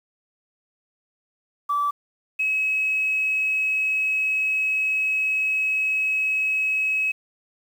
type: tone pair in turn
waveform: sine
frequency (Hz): 1158 / 2563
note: D6 / E7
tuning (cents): -25 / -49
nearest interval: octave + major second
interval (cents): 1376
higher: second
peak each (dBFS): -19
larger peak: neither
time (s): 1.69-1.91 / 2.39-7.12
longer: second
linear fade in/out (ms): 10
effects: tanh soft clip ceiling -15 dBFS + 8-bit